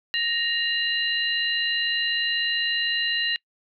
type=tone cluster; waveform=sine; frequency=1862 / 2819 / 4012 Hz; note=A#6 / F7 / B7; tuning=-2 / +16 / +26 cents; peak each=-27 / -25 / -28 dBFS; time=0.14-3.36 s; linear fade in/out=0 ms; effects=noise-tail reverb RT60 0.1 s tail -25 dB re dry